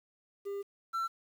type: tone pair in turn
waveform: triangle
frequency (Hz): 400 / 1345.4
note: G4 / E6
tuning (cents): +35 / +35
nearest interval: octave + major sixth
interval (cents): 2100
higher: second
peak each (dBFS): -33 / -29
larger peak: second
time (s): 0.45-0.63 / 0.93-1.08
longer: first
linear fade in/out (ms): 20
effects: 10-bit